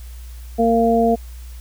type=harmonic tone; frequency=230.1 Hz; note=A#3; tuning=22 cents flat; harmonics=1 / 2 / 3; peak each=-17 / -17 / -17 dBFS; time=0.58-1.16 s; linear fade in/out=20 ms; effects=added 60 Hz sine -32 dBFS peak until 1.6 s + white hiss -48 dBFS RMS until 1.6 s